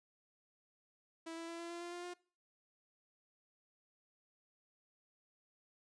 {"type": "tone with pitch steps", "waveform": "sawtooth", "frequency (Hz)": [328.4, 332, 335.7, 339.4, 343.1, 346.9, 350.8, 354.6], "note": ["E4", "E4", "E4", "F4", "F4", "F4", "F4", "F4"], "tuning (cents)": [-6, 12, 32, -49, -31, -12, 8, 26], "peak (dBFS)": -40, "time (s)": [1.26, 2.14], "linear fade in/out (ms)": 10, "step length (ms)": 110, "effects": ["noise-tail reverb RT60 0.4 s tail -22 dB re dry", "resampled to 22050 Hz"]}